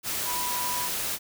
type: tone in noise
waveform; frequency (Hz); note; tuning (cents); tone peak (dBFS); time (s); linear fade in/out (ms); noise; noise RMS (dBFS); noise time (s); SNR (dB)
sine; 983; B5; -8; -31; 0.24-0.9; 50; white; -30; 0.03-1.19; -4
effects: none

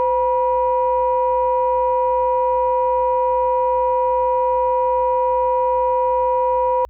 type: tone pair together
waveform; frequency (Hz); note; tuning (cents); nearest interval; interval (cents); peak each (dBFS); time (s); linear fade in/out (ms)
sine; 512 / 966.5; C5 / B5; -38 / -38; major seventh; 1100; -17; 0-6.85; 0
effects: tanh soft clip ceiling -7 dBFS + added 60 Hz sine -41 dBFS peak until 6.89 s

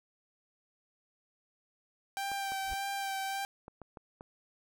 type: tone with vibrato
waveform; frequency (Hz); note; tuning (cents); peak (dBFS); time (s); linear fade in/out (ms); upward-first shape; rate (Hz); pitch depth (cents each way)
sawtooth; 784; G5; 0; -30; 2.17-3.45; 0; sine; 1.7; 20
type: clicks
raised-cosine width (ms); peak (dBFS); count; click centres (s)
1; -32; 6; 2.317 / 2.52 / 3.681 / 3.817 / 3.972 / 4.209
type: noise with exponential growth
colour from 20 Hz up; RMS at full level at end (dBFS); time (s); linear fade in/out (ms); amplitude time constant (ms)
brown; -38; 2.6-2.74; 5; 30
effects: none

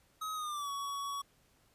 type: tone with pitch glide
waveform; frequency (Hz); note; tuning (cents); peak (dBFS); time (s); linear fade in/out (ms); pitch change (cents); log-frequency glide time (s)
square; 1269 to 1124; D#6 to C#6; +34 to +24; -37; 0.21-1.22; 10; -210; 0.34-0.7
effects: pink hiss -69 dBFS RMS until 1.74 s + resampled to 32000 Hz

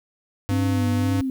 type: tone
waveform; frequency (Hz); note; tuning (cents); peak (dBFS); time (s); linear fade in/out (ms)
square; 100; G2; +35; -22; 0.49-1.21; 0
type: tone with vibrato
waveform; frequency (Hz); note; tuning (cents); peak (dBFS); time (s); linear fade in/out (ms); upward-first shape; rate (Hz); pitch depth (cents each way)
sine; 258.1; C4; -23; -22; 0.51-1.3; 2; sine; 1.9; 87
effects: 9-bit

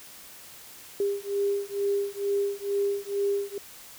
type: beating tone pair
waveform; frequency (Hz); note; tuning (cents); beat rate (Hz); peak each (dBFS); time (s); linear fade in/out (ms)
sine; 400.3 / 402.5; G4 / G4; +36 / +46; 2.2; -28 / -28; 1-3.58; 2
effects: white hiss -47 dBFS RMS until 3.98 s

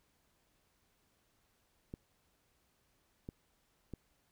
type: clicks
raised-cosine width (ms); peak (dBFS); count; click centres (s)
3; -30; 3; 1.939 / 3.289 / 3.937
effects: pink hiss -75 dBFS RMS until 4.31 s

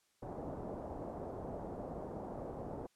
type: low-pass noise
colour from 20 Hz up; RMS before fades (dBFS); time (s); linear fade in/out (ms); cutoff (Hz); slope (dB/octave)
white; -44; 0.22-2.87; 10; 730; 24
effects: white hiss -75 dBFS RMS until 2.95 s + low-pass 10000 Hz 12 dB/octave

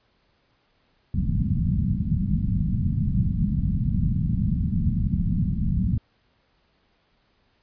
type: low-pass noise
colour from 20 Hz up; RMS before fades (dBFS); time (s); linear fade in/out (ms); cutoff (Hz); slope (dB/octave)
white; -23; 1.14-5.98; 5; 210; 48
effects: pink hiss -66 dBFS RMS until 7.62 s + resampled to 11025 Hz

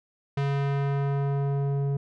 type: tone with low-pass filter sweep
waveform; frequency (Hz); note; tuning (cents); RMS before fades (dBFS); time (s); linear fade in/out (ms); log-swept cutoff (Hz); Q
square; 140; C#3; +18; -26; 0.37-1.97; 5; 3400 to 450; 0.73
effects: none

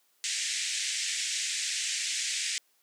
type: band-pass noise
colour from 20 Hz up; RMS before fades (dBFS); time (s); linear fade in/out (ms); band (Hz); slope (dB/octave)
white; -32; 0.24-2.58; 0; 1800 to 8300; 48
effects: white hiss -69 dBFS RMS until 2.82 s + high-pass 300 Hz 12 dB/octave

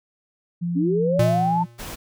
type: tone with pitch glide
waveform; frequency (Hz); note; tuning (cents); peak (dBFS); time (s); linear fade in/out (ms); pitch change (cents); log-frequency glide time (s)
sine; 172.6 to 171.21; F3 to F3; -20 to -34; -22; 0.61-1.66; 20; -14; 0.74-1.49
type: linear sweep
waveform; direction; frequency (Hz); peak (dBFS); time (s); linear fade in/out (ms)
sine; up; 261.6 to 904; -19; 0.75-1.64; 20
type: tone with exponential decay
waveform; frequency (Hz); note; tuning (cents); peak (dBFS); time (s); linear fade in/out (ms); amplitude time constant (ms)
square; 117.8; A#2; +19; -17; 1.19-1.88; 5; 150
type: noise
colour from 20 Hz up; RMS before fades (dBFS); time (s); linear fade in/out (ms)
pink; -34; 1.78-1.96; 20
effects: none

